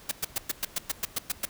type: noise bursts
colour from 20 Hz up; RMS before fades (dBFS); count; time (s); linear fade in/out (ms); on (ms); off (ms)
white; -28; 11; 0.09-1.454; 5; 24; 110
effects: pink hiss -51 dBFS RMS until 1.49 s